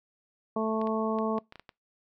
harmonic tone, 220.1 Hz, A3, 1 cent sharp, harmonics 1 / 2 / 3 / 4 / 5, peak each -30 / -31 / -33 / -37 / -35 dBFS, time 0.56-1.39 s, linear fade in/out 5 ms
clicks, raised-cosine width 0.3 ms, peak -29 dBFS, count 8, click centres 0.815 / 0.872 / 1.187 / 1.381 / 1.524 / 1.557 / 1.596 / 1.692 s
effects noise-tail reverb RT60 0.2 s tail -24 dB re dry

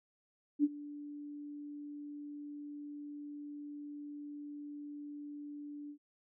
sine tone with ADSR envelope, 292 Hz, D4, 10 cents flat, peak -23 dBFS, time 0.59-5.98 s, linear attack 48 ms, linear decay 38 ms, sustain -20 dB, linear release 82 ms, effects none

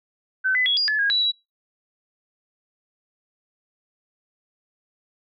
sine tone with pitch steps, 1527 / 2008 / 3346 / 4840 / 1720 / 1635 / 3933 / 3903 Hz, G6 / B6 / G#7 / D#8 / A6 / G#6 / B7 / B7, -46 / +28 / +12 / -49 / -40 / -28 / -8 / -21 cents, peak -18 dBFS, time 0.44-1.32 s, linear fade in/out 20 ms, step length 110 ms, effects noise-tail reverb RT60 0.2 s tail -20 dB re dry

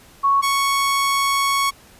sine / sawtooth tone pair in turn, 1108.7 / 1108.7 Hz, C#6 / C#6, 0 / 0 cents, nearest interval unison, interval 0 cents, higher neither, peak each -13 dBFS, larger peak neither, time 0.23-0.42 / 0.42-1.71 s, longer second, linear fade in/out 20 ms, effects pink hiss -48 dBFS RMS until 1.99 s + resampled to 32000 Hz

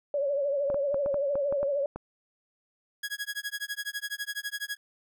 sine tone with vibrato, 564 Hz, C#5, 30 cents sharp, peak -25 dBFS, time 0.14-1.86 s, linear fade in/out 2 ms, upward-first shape triangle, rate 13 Hz, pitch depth 83 cents each way
clicks, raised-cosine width 1 ms, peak -22 dBFS, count 9, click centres 0.701 / 0.744 / 0.944 / 1.061 / 1.143 / 1.355 / 1.525 / 1.63 / 1.96 s
sawtooth tone with tremolo, 1661.2 Hz, G#6, in tune, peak -26 dBFS, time 3.03-4.77 s, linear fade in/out 5 ms, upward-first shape sine, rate 12 Hz, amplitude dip 100%
effects none

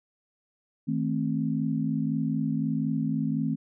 sine chord, A diminished, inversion second, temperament just, 158.4 / 220 / 264 Hz, Eb3 / A3 / C4, +31 / 0 / +16 cents, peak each -29 dBFS, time 0.87-3.56 s, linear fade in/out 20 ms, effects none

